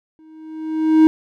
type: tone with exponential growth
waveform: triangle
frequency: 315.3 Hz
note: D#4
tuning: 23 cents sharp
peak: -3 dBFS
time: 0.19-1.07 s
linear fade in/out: 0 ms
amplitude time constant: 190 ms
effects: none